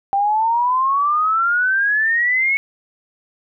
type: exponential sweep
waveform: sine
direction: up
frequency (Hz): 784 to 2217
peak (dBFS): -14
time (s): 0.13-2.57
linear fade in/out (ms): 0
effects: none